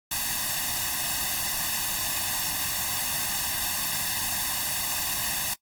white noise with comb filter, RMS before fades -28 dBFS, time 0.11-5.54 s, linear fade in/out 5 ms, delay 1.1 ms, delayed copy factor +0.9, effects noise-tail reverb RT60 0.1 s tail -21 dB re dry + AAC 64 kbps

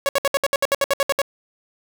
sawtooth tone bursts, 556 Hz, C#5, 5 cents sharp, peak -12 dBFS, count 13, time 0.06-1.217 s, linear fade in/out 0 ms, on 29 ms, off 65 ms, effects none

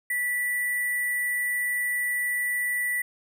sine tone with sample-and-hold, 1963 Hz, B6, 11 cents flat, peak -24 dBFS, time 0.1-3.02 s, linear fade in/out 5 ms, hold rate 11025 Hz, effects none

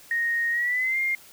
sine tone with pitch glide, 1864.7 to 2117 Hz, A#6 to C7, 0 to +20 cents, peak -22 dBFS, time 0.11-1.15 s, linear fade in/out 2 ms, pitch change +220 cents, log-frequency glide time 0.51-0.99 s, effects white hiss -50 dBFS RMS until 1.32 s

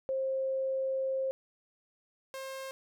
sine / sawtooth tone pair in turn, 531 / 532.9 Hz, C5 / C5, +25 / +32 cents, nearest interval unison, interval 7 cents, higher second, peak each -29 / -35 dBFS, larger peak first, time 0.09-1.31 / 2.34-2.71 s, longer first, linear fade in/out 0 ms, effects none

